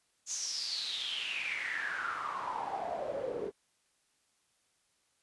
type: noise with band-pass filter sweep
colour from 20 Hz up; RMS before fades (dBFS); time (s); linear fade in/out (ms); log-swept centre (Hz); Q
pink; -37; 0.26-3.52; 50; 6700 to 400; 8.6
effects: white hiss -74 dBFS RMS until 5.22 s + resampled to 24000 Hz